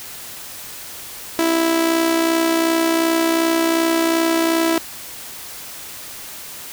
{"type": "tone with amplitude modulation", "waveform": "sawtooth", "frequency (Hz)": 329.6, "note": "E4", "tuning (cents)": 0, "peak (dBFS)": -9, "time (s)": [1.39, 4.78], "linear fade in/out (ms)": 0, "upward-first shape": "sine", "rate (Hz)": 62.7, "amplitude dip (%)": 50, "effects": ["white hiss -34 dBFS RMS until 6.72 s"]}